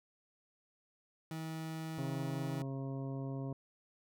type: tone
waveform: 30% pulse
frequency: 160 Hz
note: D#3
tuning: 49 cents sharp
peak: -37 dBFS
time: 1.31-2.62 s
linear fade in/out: 2 ms
type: harmonic tone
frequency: 135.3 Hz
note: C#3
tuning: 42 cents flat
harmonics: 1 / 2 / 3 / 4 / 5 / 7 / 8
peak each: -39 / -43 / -49 / -51 / -52 / -57 / -60 dBFS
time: 1.98-3.53 s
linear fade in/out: 2 ms
effects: none